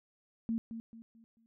sine tone with echo, 227.4 Hz, A#3, 43 cents flat, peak -30 dBFS, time 0.49-0.58 s, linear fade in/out 0 ms, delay 220 ms, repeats 4, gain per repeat -9 dB, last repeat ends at 1.46 s, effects none

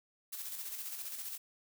blue noise with tremolo, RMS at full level -41 dBFS, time 0.32-1.38 s, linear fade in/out 10 ms, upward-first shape square, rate 15 Hz, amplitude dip 40%, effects none

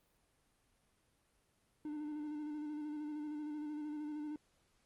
triangle tone with vibrato, 300 Hz, D4, 37 cents sharp, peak -38 dBFS, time 1.85-4.36 s, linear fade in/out 2 ms, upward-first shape square, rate 13 Hz, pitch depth 25 cents each way, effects pink hiss -75 dBFS RMS until 4.85 s + Opus 32 kbps

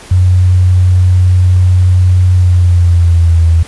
sine tone with pitch glide, 91.1 to 82.58 Hz, F#2 to E2, -26 to +4 cents, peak -4 dBFS, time 0.11-3.63 s, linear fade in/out 5 ms, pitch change -170 cents, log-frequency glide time 2.33-3.47 s, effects pink hiss -33 dBFS RMS until 3.67 s + resampled to 24000 Hz

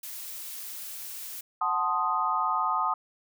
blue noise, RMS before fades -39 dBFS, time 0.03-1.41 s, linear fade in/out 5 ms
sine chord, F# diminished seventh, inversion none, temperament equal, 740 / 880 / 1046.5 / 1244.5 Hz, F#5 / A5 / C6 / Eb6, 0 / 0 / 0 / 0 cents, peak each -33 / -30 / -31 / -27 dBFS, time 1.61-2.94 s, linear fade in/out 5 ms
effects none

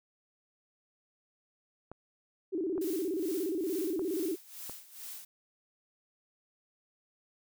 clicks, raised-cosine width 1 ms, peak -30 dBFS, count 4, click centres 1.916 / 2.779 / 3.994 / 4.696 s
sine tone with vibrato, 349.2 Hz, F4, in tune, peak -30 dBFS, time 2.52-4.36 s, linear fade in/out 20 ms, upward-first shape square, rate 17 Hz, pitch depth 160 cents each way
blue noise with tremolo, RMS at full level -43 dBFS, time 2.81-5.25 s, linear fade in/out 5 ms, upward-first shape sine, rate 2.3 Hz, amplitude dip 80%
effects none

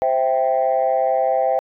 sine chord, C major, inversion none, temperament equal, 523.3 / 659.3 / 784 Hz, C5 / E5 / G5, 0 / 0 / 0 cents, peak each -19 dBFS, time 0.02-1.59 s, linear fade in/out 0 ms, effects tanh soft clip ceiling -9 dBFS

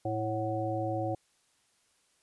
harmonic tone with a mistuned harmonic, 110 Hz, A2, in tune, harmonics 1 / 3 / 5 / 7, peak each -35 / -35 / -35 / -35 dBFS, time 0.05-1.15 s, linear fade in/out 5 ms, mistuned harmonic 7, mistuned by -62 cents, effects white hiss -70 dBFS RMS until 2.22 s + resampled to 24000 Hz

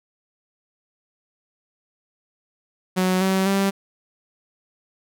sawtooth tone with pitch steps, 185 / 190.42 / 196 Hz, F#3 / G3 / G3, 0 / -50 / 0 cents, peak -14 dBFS, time 2.96-3.71 s, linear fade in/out 20 ms, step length 250 ms, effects none

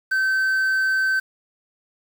triangle tone with quantisation, 1542 Hz, G6, 29 cents flat, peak -16 dBFS, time 0.11-1.2 s, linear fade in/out 10 ms, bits 7, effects none

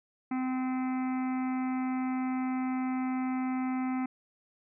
harmonic tone, 257.6 Hz, C4, 27 cents flat, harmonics 1 / 3 / 4 / 5 / 6 / 7 / 8 / 9 / 10, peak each -29 / -39 / -46 / -45 / -54 / -56 / -47 / -52 / -57 dBFS, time 0.31-4.06 s, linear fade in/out 5 ms, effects none

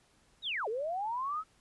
sine linear two-way sweep, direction down then up, 3951 to 409.6 to 1311 Hz, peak -32 dBFS, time 0.42-1.44 s, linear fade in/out 50 ms, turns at 0.68 s, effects pink hiss -67 dBFS RMS until 1.6 s + resampled to 24000 Hz

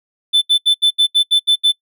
triangle tone bursts, 3520 Hz, A7, in tune, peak -7 dBFS, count 9, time 0.33-1.723 s, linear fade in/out 20 ms, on 89 ms, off 74 ms, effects noise-tail reverb RT60 0.1 s tail -25 dB re dry

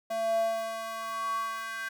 square tone with high-pass filter sweep, 224.5 Hz, A3, 35 cents sharp, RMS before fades -32 dBFS, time 0.1-1.89 s, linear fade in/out 10 ms, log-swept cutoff 580 to 1500 Hz, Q 7.6, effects none

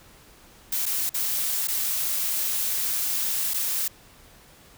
blue noise with dropouts, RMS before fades -26 dBFS, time 0.72-3.88 s, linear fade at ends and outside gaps 5 ms, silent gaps 0.857-0.862 / 1.094-1.142 / 1.674-1.682 / 3.537-3.542 s, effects pink hiss -52 dBFS RMS until 4.77 s

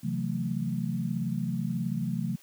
sine chord, F# half-diminished seventh, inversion second, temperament just, 133.2 / 166.5 / 185 / 222 Hz, C3 / E3 / F#3 / A3, +31 / +18 / 0 / +16 cents, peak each -33 dBFS, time 0.03-2.36 s, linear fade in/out 10 ms, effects white hiss -57 dBFS RMS until 2.42 s + high-pass 80 Hz 12 dB/octave

